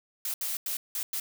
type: noise bursts at uneven times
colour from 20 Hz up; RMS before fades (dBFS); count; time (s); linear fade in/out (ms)
blue; -32; 5; 0.25-0.34 / 0.41-0.57 / 0.66-0.77 / 0.95-1.03 / 1.13-1.2; 2
effects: none